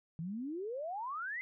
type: exponential sweep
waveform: sine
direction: up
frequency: 155.56 to 2093 Hz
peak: -37 dBFS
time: 0.19-1.41 s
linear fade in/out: 0 ms
effects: none